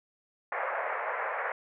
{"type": "band-pass noise", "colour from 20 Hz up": "pink", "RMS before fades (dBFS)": -33, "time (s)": [0.52, 1.52], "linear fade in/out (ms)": 2, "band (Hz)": [500, 2100], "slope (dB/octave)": 48, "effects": []}